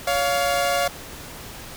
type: tone pair together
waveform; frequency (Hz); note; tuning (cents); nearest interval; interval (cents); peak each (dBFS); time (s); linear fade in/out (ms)
sawtooth; 563.3 / 701; C#5 / F5; +28 / +6; major third; 378; -19 / -18; 0.07-0.88; 5
effects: pink hiss -38 dBFS RMS until 1.76 s